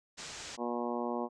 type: low-pass noise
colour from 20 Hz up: white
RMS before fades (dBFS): -45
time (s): 0.17-0.57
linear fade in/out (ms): 20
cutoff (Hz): 7700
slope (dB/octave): 48
type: harmonic tone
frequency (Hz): 120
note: B2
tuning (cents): -49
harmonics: 2 / 3 / 4 / 5 / 6 / 7 / 8 / 9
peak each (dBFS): -37 / -39 / -40 / -41 / -42 / -42 / -43 / -44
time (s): 0.57-1.29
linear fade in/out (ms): 50
effects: none